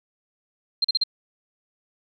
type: tone bursts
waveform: sine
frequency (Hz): 4173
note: C8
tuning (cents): -5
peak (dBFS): -17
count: 4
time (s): 0.82-1.037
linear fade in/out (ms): 5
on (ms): 25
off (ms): 39
effects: none